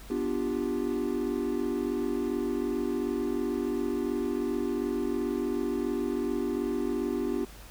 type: chord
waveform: triangle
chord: G dominant seventh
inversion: first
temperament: equal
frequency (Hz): 246.9 / 293.7 / 349.2 / 392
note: B3 / D4 / F4 / G4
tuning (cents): 0 / 0 / 0 / 0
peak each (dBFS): -31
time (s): 0.1-7.45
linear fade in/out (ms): 5
effects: added 50 Hz sine -47 dBFS peak until 7.7 s + pink hiss -50 dBFS RMS until 7.7 s